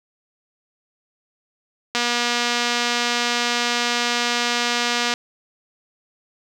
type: click train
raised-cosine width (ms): 0.2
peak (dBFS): -4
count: 766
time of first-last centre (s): 1.95-5.138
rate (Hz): 240
effects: high-pass 100 Hz 12 dB/octave + 7-bit